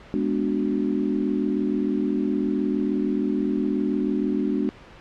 sine chord, G# half-diminished seventh, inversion none, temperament equal, 207.7 / 246.9 / 293.7 / 370 Hz, G#3 / B3 / D4 / F#4, 0 / 0 / 0 / 0 cents, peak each -26 / -27 / -25 / -29 dBFS, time 0.14-4.69 s, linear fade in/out 0 ms, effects pink hiss -46 dBFS RMS until 5 s + low-pass 3000 Hz 12 dB/octave

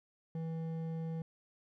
triangle tone with hard clipping, 162.8 Hz, E3, 21 cents flat, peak -38 dBFS, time 0.35-1.22 s, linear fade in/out 2 ms, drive 12 dB, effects none

